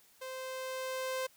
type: tone with level ramp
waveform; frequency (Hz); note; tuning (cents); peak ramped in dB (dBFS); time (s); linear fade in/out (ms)
sawtooth; 520; C5; -11; -37 to -29; 0.21-1.27; 10
effects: white hiss -64 dBFS RMS until 1.36 s